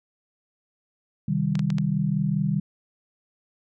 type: chord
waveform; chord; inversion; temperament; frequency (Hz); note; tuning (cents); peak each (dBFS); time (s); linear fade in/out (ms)
sine; C minor; none; equal; 130.81 / 155.56 / 196; C3 / Eb3 / G3; 0 / 0 / 0; -29 / -24 / -25; 1.28-2.6; 5
type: clicks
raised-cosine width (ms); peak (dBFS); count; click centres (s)
0.2; -17; 4; 1.554 / 1.593 / 1.703 / 1.784
effects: none